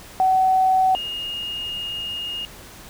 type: tone pair in turn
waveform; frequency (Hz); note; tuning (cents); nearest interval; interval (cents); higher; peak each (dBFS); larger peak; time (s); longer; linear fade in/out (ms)
sine; 754 / 2847; F#5 / F7; +32 / +33; octave + major seventh; 2301; second; -14 / -26; first; 0.2-0.95 / 0.95-2.45; second; 0
effects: pink hiss -42 dBFS RMS until 2.89 s